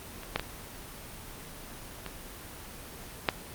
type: clicks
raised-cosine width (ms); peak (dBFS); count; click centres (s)
0.3; -26 / -10 / -15 / -20 / -6; 5; 0.234 / 0.36 / 0.396 / 2.063 / 3.288
effects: pink hiss -44 dBFS RMS until 3.54 s + Opus 24 kbps